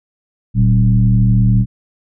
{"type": "tone with frequency modulation", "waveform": "sine", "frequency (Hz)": 116.54, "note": "A#2", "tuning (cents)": 0, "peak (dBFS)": -8, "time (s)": [0.54, 1.66], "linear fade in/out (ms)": 50, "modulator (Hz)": 73.8, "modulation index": 0.94, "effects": []}